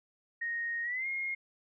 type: tone with pitch glide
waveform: sine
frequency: 1864.7 to 2142 Hz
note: A#6 to C7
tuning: 0 to +40 cents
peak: -32 dBFS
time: 0.41-1.35 s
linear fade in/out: 10 ms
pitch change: +240 cents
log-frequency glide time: 0.83-1.07 s
effects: none